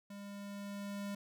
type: tone with level ramp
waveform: square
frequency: 201.4 Hz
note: G3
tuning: 47 cents sharp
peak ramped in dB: -47 to -39 dBFS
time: 0.1-1.15 s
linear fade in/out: 5 ms
effects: none